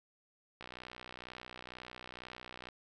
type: click train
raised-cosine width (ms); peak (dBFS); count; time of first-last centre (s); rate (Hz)
0.3; -30; 130; 0.61-2.687; 62.1
effects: none